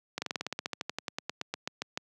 slowing click train, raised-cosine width 0.2 ms, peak -15 dBFS, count 22, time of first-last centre 0.18-1.975 s, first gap 40 ms, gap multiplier 1.07, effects high-pass 150 Hz 12 dB/octave

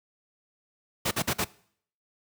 pink noise bursts, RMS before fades -26 dBFS, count 4, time 1.05-1.446 s, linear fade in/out 10 ms, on 63 ms, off 48 ms, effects noise-tail reverb RT60 0.6 s tail -21 dB re dry + high-pass 100 Hz 12 dB/octave

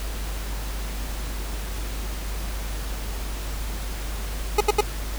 25% pulse tone bursts, 417.3 Hz, G#4, 8 cents sharp, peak -11 dBFS, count 3, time 4.58-4.809 s, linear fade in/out 5 ms, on 27 ms, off 74 ms, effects added 50 Hz sine -28 dBFS peak until 5.18 s + pink hiss -36 dBFS RMS until 5.18 s

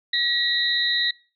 sine tone cluster, 1917 / 3773 / 4009 Hz, A#6 / A#7 / B7, +48 / +20 / +25 cents, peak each -24 dBFS, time 0.13-1.11 s, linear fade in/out 5 ms, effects noise-tail reverb RT60 0.4 s tail -26 dB re dry

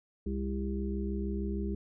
harmonic tone, 66.4 Hz, C2, 26 cents sharp, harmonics 1 / 3 / 5 / 6, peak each -34 / -35 / -40 / -40 dBFS, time 0.26-1.75 s, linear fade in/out 5 ms, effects none

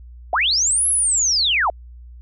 sine linear two-way sweep, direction up then down, 599 to 11175 to 599 Hz, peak -15 dBFS, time 0.33-1.7 s, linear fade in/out 2 ms, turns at 0.88 s, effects added 60 Hz sine -37 dBFS peak until 2.21 s

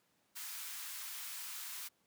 white high-pass noise, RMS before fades -45 dBFS, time 0.35-1.89 s, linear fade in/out 20 ms, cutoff 1000 Hz, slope 24 dB/octave, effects pink hiss -75 dBFS RMS until 2.06 s + high-pass 150 Hz 12 dB/octave

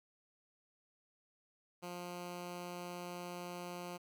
10% pulse tone, 176.6 Hz, F3, 20 cents sharp, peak -35 dBFS, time 1.82-3.98 s, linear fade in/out 20 ms, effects none

